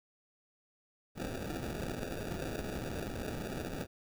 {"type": "noise with sample-and-hold", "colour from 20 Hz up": "violet", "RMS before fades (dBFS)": -39, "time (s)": [1.15, 3.87], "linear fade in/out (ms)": 50, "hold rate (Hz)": 1050, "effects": []}